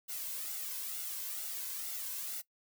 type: noise with flanger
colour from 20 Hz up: blue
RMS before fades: -40 dBFS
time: 0.08-2.42 s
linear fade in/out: 20 ms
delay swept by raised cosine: 1.4 to 1.95 ms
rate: 2.2 Hz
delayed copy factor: +0.6
effects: noise-tail reverb RT60 0.1 s tail -19 dB re dry